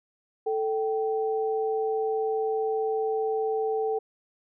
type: tone pair together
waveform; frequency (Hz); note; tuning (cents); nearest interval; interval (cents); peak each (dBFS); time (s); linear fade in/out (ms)
sine; 440 / 775.2; A4 / G5; 0 / -20; minor seventh; 980; -25 / -31; 0.46-3.99; 10
effects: none